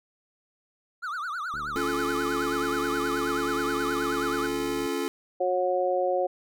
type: tone with vibrato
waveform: triangle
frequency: 1318.5 Hz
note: E6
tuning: in tune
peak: -28 dBFS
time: 1.02-4.48 s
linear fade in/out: 20 ms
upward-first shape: triangle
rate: 9.4 Hz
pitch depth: 260 cents each way
type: click train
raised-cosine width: 3 ms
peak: -33 dBFS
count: 247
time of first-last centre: 1.54-4.86 s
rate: 74.1 Hz
type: chord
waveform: square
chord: Db augmented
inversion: none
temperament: just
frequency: 277.2 / 346.5 / 433.1 Hz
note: Db4 / F4 / A4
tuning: 0 / -14 / -27 cents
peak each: -32 dBFS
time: 1.76-5.08 s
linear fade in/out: 0 ms
type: harmonic tone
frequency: 182 Hz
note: F#3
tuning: 28 cents flat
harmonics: 2 / 3 / 4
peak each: -29 / -25 / -28 dBFS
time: 5.4-6.27 s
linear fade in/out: 10 ms
effects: none